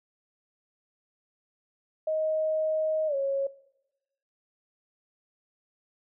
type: tone with pitch glide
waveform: sine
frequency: 627 to 549 Hz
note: D#5 to C#5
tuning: +13 to -17 cents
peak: -25 dBFS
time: 2.07-3.47 s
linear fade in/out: 5 ms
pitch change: -230 cents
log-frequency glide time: 3.07-3.15 s
effects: noise-tail reverb RT60 0.9 s tail -19 dB re dry